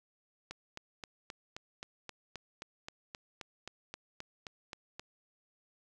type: click train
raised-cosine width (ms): 0.2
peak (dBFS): -25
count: 18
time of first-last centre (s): 0.51-4.995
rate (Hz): 3.79
effects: none